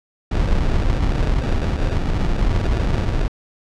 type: noise with sample-and-hold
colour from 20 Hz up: brown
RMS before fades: -18 dBFS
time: 0.31-3.28 s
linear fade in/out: 5 ms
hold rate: 1050 Hz
effects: low-pass 5000 Hz 12 dB/octave